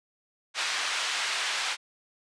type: band-pass noise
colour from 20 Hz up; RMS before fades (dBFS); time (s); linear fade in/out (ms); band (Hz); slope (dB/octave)
white; -30; 0.54-1.77; 50; 980 to 3900; 12
effects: resampled to 22050 Hz